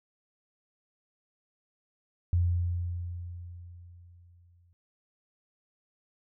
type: tone with exponential decay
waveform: sine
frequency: 87.31 Hz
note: F2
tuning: in tune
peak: -21 dBFS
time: 2.33-4.73 s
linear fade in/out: 0 ms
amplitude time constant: 520 ms
effects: none